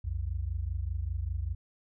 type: tone pair together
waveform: sine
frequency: 61.71 / 86.8 Hz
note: B1 / F2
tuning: -1 / -10 cents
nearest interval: tritone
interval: 591 cents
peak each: -33 / -33 dBFS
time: 0.04-1.55 s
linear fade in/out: 10 ms
effects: none